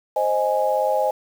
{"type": "chord", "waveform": "sine", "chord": "Ab major", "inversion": "first", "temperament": "equal with one note detuned", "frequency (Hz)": [525.4, 622.3, 830.6], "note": ["C5", "Eb5", "Ab5"], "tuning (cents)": [7, 0, 0], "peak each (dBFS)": -22, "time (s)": [0.16, 1.11], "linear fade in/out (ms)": 5, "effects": ["7-bit"]}